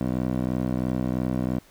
15% pulse tone with band-pass filter, 63 Hz, B1, 35 cents sharp, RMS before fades -26 dBFS, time 0.01-1.59 s, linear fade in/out 0 ms, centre 300 Hz, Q 0.98, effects pink hiss -55 dBFS RMS until 1.7 s

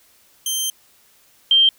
15% pulse / sine tone pair in turn, 3136 / 3149 Hz, G7 / G7, 0 / +7 cents, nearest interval unison, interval 7 cents, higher second, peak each -13 / -10 dBFS, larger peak second, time 0.46-0.7 / 1.51-1.69 s, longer first, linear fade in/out 2 ms, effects white hiss -55 dBFS RMS until 1.78 s

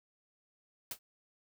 white noise with exponential decay, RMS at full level -34 dBFS, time 0.91-0.99 s, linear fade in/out 2 ms, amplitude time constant 17 ms, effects none

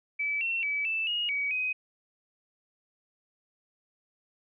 sine tone with pitch steps, 2302 / 2710 / 2293 / 2644 / 2873 / 2266 / 2514 Hz, D7 / E7 / D7 / E7 / F7 / C#7 / D#7, -35 / +47 / -42 / +5 / +48 / +37 / +17 cents, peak -27 dBFS, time 0.19-1.73 s, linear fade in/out 10 ms, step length 220 ms, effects none

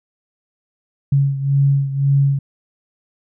sine beating tone pair, 138.59 / 140.49 Hz, C#3 / C#3, 0 / +24 cents, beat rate 1.9 Hz, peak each -14 / -19 dBFS, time 1.12-2.39 s, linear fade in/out 5 ms, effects none

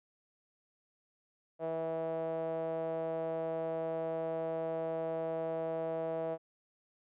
sawtooth tone with band-pass filter, 162.7 Hz, E3, 22 cents flat, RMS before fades -36 dBFS, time 1.59-6.38 s, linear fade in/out 50 ms, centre 590 Hz, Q 7.4, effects resampled to 8000 Hz

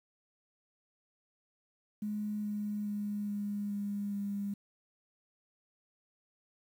sine tone with pitch steps, 209.8 / 208.1 / 206.4 / 204.8 / 203.1 / 201.5 Hz, G#3 / G#3 / G#3 / G#3 / G#3 / G3, +18 / +4 / -10 / -24 / -38 / +48 cents, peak -33 dBFS, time 2.02-4.54 s, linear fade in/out 5 ms, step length 420 ms, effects 10-bit

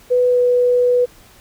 sine tone with pitch glide, 496 to 492.3 Hz, B4 to B4, +7 to -6 cents, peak -11 dBFS, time 0.1-1.06 s, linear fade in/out 20 ms, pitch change -13 cents, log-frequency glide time 0.29-0.39 s, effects pink hiss -47 dBFS RMS until 1.4 s

